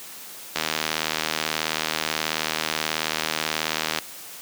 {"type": "click train", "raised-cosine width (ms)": 0.2, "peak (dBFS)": -5, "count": 270, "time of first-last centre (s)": [0.56, 3.987], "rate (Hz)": 78.5, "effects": ["white hiss -40 dBFS RMS until 4.41 s", "high-pass 150 Hz 12 dB/octave"]}